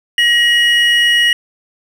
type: tone pair together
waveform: triangle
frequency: 1897.9 / 2906 Hz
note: A#6 / F#7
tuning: +31 / -32 cents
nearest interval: perfect fifth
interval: 737 cents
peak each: -10 dBFS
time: 0.18-1.33 s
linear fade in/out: 2 ms
effects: none